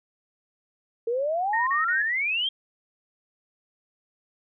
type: exponential sweep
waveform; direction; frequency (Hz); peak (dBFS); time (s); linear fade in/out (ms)
sine; up; 450 to 3259; -23; 1.07-2.49; 5
type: tone bursts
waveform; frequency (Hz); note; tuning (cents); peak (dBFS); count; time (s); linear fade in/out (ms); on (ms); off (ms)
sine; 1853; A#6; -11; -24; 3; 1.53-2.022; 5; 140; 36
effects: none